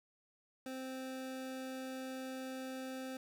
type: tone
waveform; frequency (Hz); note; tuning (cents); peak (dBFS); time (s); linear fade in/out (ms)
25% pulse; 261.1; C4; -3; -38; 0.66-3.17; 2
effects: none